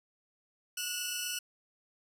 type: tone cluster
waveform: 15% pulse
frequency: 1457 / 2665 / 2942 Hz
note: F#6 / E7 / F#7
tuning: -27 / +18 / -11 cents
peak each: -34 / -32 / -30 dBFS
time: 0.77-1.39 s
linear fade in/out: 5 ms
effects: none